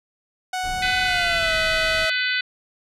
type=tone with pitch glide; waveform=sawtooth; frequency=740 to 644.2 Hz; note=F#5 to E5; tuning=0 to -40 cents; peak=-20 dBFS; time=0.53-2.1 s; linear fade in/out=5 ms; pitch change=-240 cents; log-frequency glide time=1.04-1.54 s
type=noise; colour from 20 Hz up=brown; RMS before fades=-35 dBFS; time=0.63-2.06 s; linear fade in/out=20 ms
type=harmonic tone; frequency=501 Hz; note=B4; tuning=25 cents sharp; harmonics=3 / 4 / 5 / 6 / 7 / 8 / 9; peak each=-24 / -26 / -28 / -30 / -31 / -32 / -33 dBFS; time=0.82-2.41 s; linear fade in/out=5 ms
effects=low-pass 10000 Hz 12 dB/octave